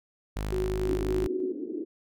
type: tone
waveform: sawtooth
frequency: 51.6 Hz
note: G#1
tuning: 10 cents flat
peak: -26 dBFS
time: 0.36-1.27 s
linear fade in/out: 5 ms
type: tone with tremolo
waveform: sine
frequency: 370 Hz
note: F#4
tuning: in tune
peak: -27 dBFS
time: 0.52-1.52 s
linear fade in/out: 5 ms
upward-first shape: square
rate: 3.4 Hz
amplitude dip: 25%
type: band-pass noise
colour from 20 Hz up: white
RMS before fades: -35 dBFS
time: 0.85-1.85 s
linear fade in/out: 20 ms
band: 270 to 370 Hz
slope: 48 dB/octave
effects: none